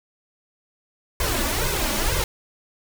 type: noise with flanger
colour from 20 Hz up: pink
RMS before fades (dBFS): -23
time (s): 1.2-2.24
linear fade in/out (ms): 2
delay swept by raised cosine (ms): 1.9 to 3.5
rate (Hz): 2.1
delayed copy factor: +0.9
effects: none